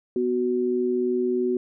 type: tone pair together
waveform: sine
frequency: 247.4 / 370.4 Hz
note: B3 / F#4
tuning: +3 / +2 cents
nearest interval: perfect fifth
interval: 699 cents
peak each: -26 / -22 dBFS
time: 0.16-1.57 s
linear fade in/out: 2 ms
effects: none